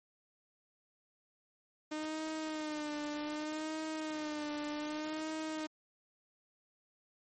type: tone with vibrato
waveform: sawtooth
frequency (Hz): 305.4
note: D#4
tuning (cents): -32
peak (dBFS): -33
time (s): 1.91-5.67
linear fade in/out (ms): 10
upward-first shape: sine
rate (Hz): 0.65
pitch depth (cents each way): 52
effects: MP3 32 kbps